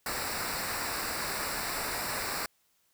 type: noise with comb filter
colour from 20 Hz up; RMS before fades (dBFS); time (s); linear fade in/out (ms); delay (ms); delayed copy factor
pink; -34; 0.06-2.46; 2; 0.31; -0.75
effects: white hiss -71 dBFS RMS until 2.93 s